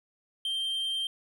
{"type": "tone", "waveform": "triangle", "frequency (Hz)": 3155, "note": "G7", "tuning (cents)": 10, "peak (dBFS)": -27, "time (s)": [0.45, 1.07], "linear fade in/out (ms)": 2, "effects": []}